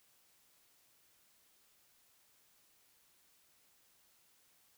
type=silence; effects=white hiss -70 dBFS RMS until 4.77 s